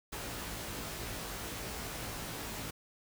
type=noise with comb filter; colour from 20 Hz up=pink; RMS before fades=-41 dBFS; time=0.12-2.71 s; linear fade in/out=10 ms; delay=18 ms; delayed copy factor=+0.95; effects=none